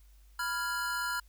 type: chord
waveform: square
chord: F diminished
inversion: second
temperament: equal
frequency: 987.8 / 1396.9 / 1661.2 Hz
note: Cb6 / F6 / Ab6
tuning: 0 / 0 / 0 cents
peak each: -38 / -34 / -40 dBFS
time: 0.39-1.2 s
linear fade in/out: 5 ms
effects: added 50 Hz sine -55 dBFS peak until 1.28 s + white hiss -69 dBFS RMS until 1.28 s